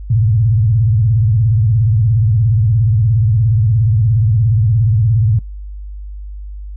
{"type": "tone with vibrato", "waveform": "sine", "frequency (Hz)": 110, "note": "A2", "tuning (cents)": 0, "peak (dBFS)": -9, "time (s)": [0.1, 5.39], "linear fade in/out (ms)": 5, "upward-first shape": "sine", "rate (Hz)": 17, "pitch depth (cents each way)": 220, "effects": ["noise-tail reverb RT60 0.1 s tail -21 dB re dry", "added 50 Hz sine -25 dBFS peak until 6.76 s"]}